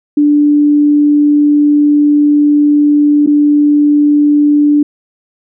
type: tone with dropouts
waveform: sine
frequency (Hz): 293.7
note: D4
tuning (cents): 0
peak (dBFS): -5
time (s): 0.17-4.83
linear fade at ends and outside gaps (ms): 5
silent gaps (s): 3.263-3.272
effects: none